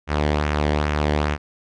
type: tone with flanger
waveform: sawtooth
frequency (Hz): 74.6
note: D2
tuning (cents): +28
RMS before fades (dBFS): -21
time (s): 0.07-1.38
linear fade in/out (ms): 50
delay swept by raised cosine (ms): 0.22 to 0.8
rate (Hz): 2.4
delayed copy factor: -0.5
effects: low-pass 4000 Hz 12 dB/octave